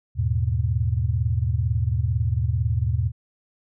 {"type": "tone cluster", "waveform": "sine", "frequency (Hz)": [79.1, 103.4, 121.3], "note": ["D#2", "G#2", "B2"], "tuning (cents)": [29, -7, -31], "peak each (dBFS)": -24, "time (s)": [0.15, 3.12], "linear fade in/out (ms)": 50, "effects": []}